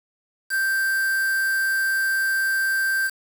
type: tone with quantisation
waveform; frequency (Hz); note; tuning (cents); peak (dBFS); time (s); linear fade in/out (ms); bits
triangle; 1568; G6; 0; -18; 0.49-3.11; 50; 5
effects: none